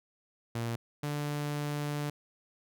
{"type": "tone pair in turn", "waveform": "sawtooth", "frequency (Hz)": [116.54, 146.83], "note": ["A#2", "D3"], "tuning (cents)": [0, 0], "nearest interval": "major third", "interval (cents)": 400, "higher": "second", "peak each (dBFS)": -28, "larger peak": "neither", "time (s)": [[0.55, 0.76], [1.03, 2.1]], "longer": "second", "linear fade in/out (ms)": 5, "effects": []}